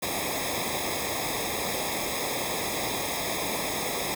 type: noise with comb filter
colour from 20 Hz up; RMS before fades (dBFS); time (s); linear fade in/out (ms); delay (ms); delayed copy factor
pink; -30; 0.02-4.15; 10; 0.68; -1
effects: none